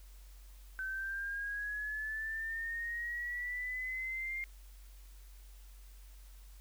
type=linear sweep; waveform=sine; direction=up; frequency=1528 to 2119 Hz; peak=-36 dBFS; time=0.79-4.44 s; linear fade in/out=0 ms; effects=added 47 Hz sine -51 dBFS peak until 6.6 s + white hiss -64 dBFS RMS until 6.6 s